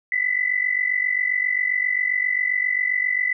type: tone pair together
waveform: sine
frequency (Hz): 1975.5 / 2023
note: B6 / B6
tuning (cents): 0 / +41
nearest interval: unison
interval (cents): 41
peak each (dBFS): -22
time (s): 0.12-3.33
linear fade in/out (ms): 2
effects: none